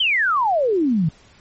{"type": "exponential sweep", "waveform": "sine", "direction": "down", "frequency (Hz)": [3211, 148.7], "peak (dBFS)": -15, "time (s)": [0, 1.09], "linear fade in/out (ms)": 5, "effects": ["pink hiss -51 dBFS RMS until 1.4 s", "MP3 32 kbps"]}